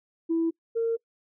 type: tone pair in turn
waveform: sine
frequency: 329.6 / 458.3 Hz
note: E4 / A#4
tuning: 0 / -29 cents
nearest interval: tritone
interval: 571 cents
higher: second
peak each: -21 / -22 dBFS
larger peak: first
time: 0.29-0.51 / 0.75-0.97 s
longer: neither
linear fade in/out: 20 ms
effects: noise-tail reverb RT60 0.1 s tail -24 dB re dry + tanh soft clip ceiling -18 dBFS